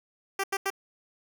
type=tone bursts; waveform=10% pulse; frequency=391.2 Hz; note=G4; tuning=4 cents flat; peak=-18 dBFS; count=3; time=0.39-0.703 s; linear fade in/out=5 ms; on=47 ms; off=86 ms; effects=none